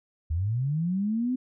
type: linear sweep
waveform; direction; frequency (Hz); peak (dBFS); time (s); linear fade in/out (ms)
sine; up; 73.9 to 260; -24; 0.3-1.36; 10
effects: none